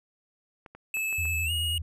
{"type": "clicks", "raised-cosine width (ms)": 0.5, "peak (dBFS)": -30, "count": 5, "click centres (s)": [0.662, 0.75, 0.97, 1.127, 1.254]}
{"type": "tone with pitch glide", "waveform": "square", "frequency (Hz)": [2608, 2877], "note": ["E7", "F#7"], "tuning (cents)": [-19, -49], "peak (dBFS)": -28, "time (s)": [0.94, 1.78], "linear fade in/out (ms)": 2, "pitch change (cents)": 170, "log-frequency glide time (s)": [1.45, 1.51]}
{"type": "tone with vibrato", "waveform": "sine", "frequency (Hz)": 82.41, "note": "E2", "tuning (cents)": 0, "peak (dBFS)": -30, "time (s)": [1.18, 1.82], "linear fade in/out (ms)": 5, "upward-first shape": "sine", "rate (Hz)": 9.3, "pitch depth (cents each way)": 73}
{"effects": []}